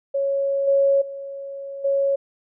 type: tone with level steps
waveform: sine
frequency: 553 Hz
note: C#5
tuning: 4 cents flat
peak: -19 / -14 / -30 / -17 dBFS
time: 0.14-2.16 s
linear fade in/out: 10 ms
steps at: 0.67 / 1.01 / 1.84 s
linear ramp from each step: 10 ms
effects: none